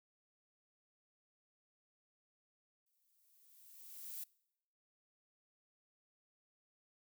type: noise with exponential growth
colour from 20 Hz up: violet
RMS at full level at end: -44 dBFS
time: 2.86-4.24 s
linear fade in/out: 5 ms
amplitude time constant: 300 ms
effects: noise-tail reverb RT60 0.8 s tail -24 dB re dry